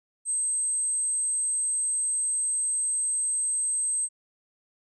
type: tone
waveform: sine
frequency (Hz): 8270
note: C9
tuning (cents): -21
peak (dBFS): -24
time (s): 0.25-4.09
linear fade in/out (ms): 50
effects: none